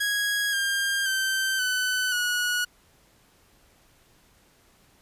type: tone with pitch steps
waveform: sawtooth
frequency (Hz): 1654 / 1603.2 / 1554 / 1506.2 / 1460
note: G#6 / G6 / G6 / F#6 / F#6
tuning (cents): -8 / +38 / -16 / +30 / -24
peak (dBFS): -20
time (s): 0-2.65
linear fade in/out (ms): 10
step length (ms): 530
effects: pink hiss -60 dBFS RMS until 5.01 s + resampled to 32000 Hz